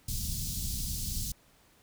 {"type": "band-stop noise", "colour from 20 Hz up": "pink", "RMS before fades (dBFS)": -34, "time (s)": [0.08, 1.32], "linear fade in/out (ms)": 5, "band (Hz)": [190, 4300], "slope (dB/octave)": 24, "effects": ["pink hiss -63 dBFS RMS until 1.82 s"]}